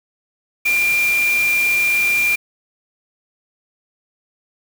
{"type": "tone in noise", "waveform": "sine", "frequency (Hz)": 2387, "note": "D7", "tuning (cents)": 28, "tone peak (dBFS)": -14, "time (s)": [0.65, 2.36], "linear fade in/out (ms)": 10, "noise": "white", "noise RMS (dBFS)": -27, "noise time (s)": [0.65, 2.36], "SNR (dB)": 10, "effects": []}